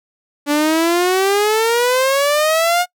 sawtooth exponential sweep, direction up, 287.1 to 723 Hz, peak -9 dBFS, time 0.46-2.86 s, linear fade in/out 50 ms, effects noise-tail reverb RT60 0.1 s tail -25 dB re dry

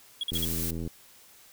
triangle tone bursts, 3322 Hz, G#7, in tune, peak -26 dBFS, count 4, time 0.21-0.447 s, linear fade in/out 2 ms, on 24 ms, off 47 ms
click train, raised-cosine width 3 ms, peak -23 dBFS, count 47, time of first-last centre 0.32-0.876 s, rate 82.8 Hz
blue noise, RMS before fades -33 dBFS, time 0.33-0.71 s, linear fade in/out 5 ms
effects white hiss -55 dBFS RMS until 1.52 s

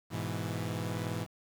sawtooth chord, E major, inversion first, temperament equal, 103.83 / 123.47 / 164.81 Hz, G#2 / B2 / E3, 0 / 0 / 0 cents, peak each -33 / -35 / -34 dBFS, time 0.1-1.27 s, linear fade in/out 50 ms, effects 9-bit

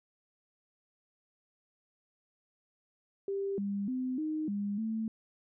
sine tone with pitch steps, 394.6 / 200.5 / 255.9 / 310 / 203 / 221.6 Hz, G4 / G3 / C4 / D#4 / G#3 / A3, +11 / +39 / -38 / -6 / -39 / +13 cents, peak -31 dBFS, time 3.28-5.08 s, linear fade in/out 2 ms, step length 300 ms, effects none

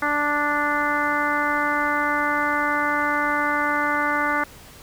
harmonic tone, 293.4 Hz, D4, 2 cents flat, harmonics 1 / 2 / 3 / 4 / 5 / 6 / 7, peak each -29 / -30 / -27 / -25 / -25 / -29 / -29 dBFS, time 0.02-4.44 s, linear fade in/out 5 ms, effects pink hiss -45 dBFS RMS until 4.82 s

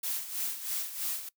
blue noise with tremolo, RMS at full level -32 dBFS, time 0.03-1.29 s, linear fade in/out 5 ms, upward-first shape sine, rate 3.1 Hz, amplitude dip 70%, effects noise-tail reverb RT60 0.1 s tail -21 dB re dry

